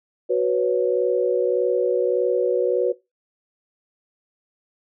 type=chord; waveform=sine; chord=F# suspended fourth; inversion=none; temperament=just; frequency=370 / 493.3 / 555 Hz; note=F#4 / B4 / C#5; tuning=0 / -2 / +2 cents; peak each=-21 / -20 / -24 dBFS; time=0.29-2.93 s; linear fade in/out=20 ms; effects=noise-tail reverb RT60 0.2 s tail -18 dB re dry